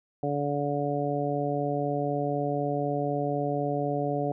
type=harmonic tone; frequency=144 Hz; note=D3; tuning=34 cents flat; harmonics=1 / 2 / 3 / 4 / 5; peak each=-32 / -32 / -32 / -32 / -32 dBFS; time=0.23-4.32 s; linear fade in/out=2 ms; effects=none